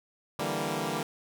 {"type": "chord", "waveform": "10% pulse", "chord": "E half-diminished seventh", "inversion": "third", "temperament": "equal", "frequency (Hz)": [146.83, 164.81, 196, 233.1], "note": ["D3", "E3", "G3", "Bb3"], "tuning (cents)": [0, 0, 0, 0], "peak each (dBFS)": -27, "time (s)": [0.39, 1.03], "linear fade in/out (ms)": 2, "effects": []}